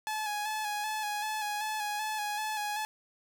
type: tone with vibrato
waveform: sawtooth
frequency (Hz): 847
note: G#5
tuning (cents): +34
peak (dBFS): -28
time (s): 0.07-2.85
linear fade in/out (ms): 0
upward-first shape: square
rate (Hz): 2.6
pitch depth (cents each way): 30
effects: none